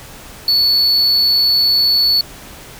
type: tone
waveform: triangle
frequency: 4435 Hz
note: C#8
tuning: in tune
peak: -9 dBFS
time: 0.48-2.21 s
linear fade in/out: 2 ms
effects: pink hiss -36 dBFS RMS until 2.79 s